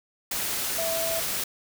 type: tone in noise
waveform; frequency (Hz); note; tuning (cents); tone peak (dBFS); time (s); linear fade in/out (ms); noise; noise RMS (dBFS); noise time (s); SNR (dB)
sine; 659.3; E5; 0; -28; 0.78-1.2; 5; white; -29; 0.31-1.44; -2
effects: none